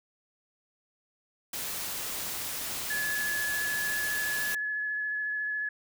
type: noise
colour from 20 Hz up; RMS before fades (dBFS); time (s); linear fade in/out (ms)
white; -35; 1.53-4.55; 5
type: tone with vibrato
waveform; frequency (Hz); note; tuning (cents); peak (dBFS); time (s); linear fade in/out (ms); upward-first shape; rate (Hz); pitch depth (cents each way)
sine; 1705; G#6; +45; -29; 2.9-5.69; 5; triangle; 14; 14
effects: none